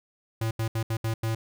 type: tone bursts at uneven times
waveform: square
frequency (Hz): 112.4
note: A2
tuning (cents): +37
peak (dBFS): -26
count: 6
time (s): 0.41-0.51 / 0.59-0.68 / 0.75-0.83 / 0.9-0.97 / 1.04-1.14 / 1.23-1.35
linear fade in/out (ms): 5
effects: none